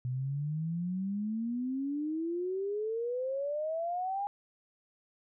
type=exponential sweep; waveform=sine; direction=up; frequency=123.47 to 820 Hz; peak=-31 dBFS; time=0.05-4.27 s; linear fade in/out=0 ms; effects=none